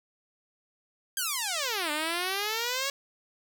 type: exponential two-way sweep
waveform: 5% pulse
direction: down then up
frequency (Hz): 1627 to 293.7 to 562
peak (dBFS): -17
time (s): 1.17-2.9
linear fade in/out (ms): 2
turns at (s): 1.91
effects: none